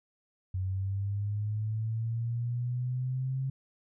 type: linear sweep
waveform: sine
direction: up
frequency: 92.5 to 134.1 Hz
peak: -29 dBFS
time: 0.54-3.5 s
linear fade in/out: 5 ms
effects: none